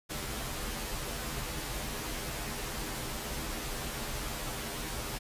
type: noise with comb filter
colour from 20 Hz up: pink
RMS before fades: -37 dBFS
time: 0.09-5.19 s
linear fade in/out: 20 ms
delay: 11 ms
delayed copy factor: -1
effects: resampled to 32000 Hz